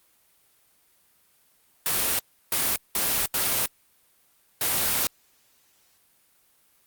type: noise bursts at uneven times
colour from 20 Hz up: white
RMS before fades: -24 dBFS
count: 5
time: 1.86-2.19 / 2.52-2.76 / 2.95-3.26 / 3.34-3.66 / 4.61-5.07 s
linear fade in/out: 2 ms
effects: white hiss -63 dBFS RMS until 6.86 s + Opus 32 kbps